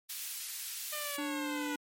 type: high-pass noise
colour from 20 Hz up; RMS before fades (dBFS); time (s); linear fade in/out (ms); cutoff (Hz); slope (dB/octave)
white; -40; 0.09-1.17; 10; 2200; 12
type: exponential sweep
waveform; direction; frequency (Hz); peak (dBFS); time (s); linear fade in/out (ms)
10% pulse; down; 607 to 486.8; -30; 0.92-1.76; 10
type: tone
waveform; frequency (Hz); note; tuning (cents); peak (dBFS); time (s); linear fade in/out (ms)
square; 293.7; D4; 0; -36; 1.18-1.76; 5
effects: MP3 64 kbps